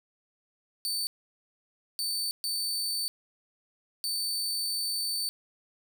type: tone bursts at uneven times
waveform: sawtooth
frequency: 4546 Hz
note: C#8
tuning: 43 cents sharp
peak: -26 dBFS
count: 4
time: 0.85-1.07 / 1.99-2.31 / 2.44-3.08 / 4.04-5.29 s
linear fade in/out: 0 ms
effects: none